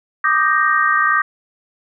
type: chord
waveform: sine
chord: Eb major seventh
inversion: third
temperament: equal with one note detuned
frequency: 1174.7 / 1235.9 / 1568 / 1864.7 Hz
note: D6 / Eb6 / G6 / Bb6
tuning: 0 / -12 / 0 / 0 cents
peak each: -18 dBFS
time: 0.24-1.22 s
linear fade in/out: 5 ms
effects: none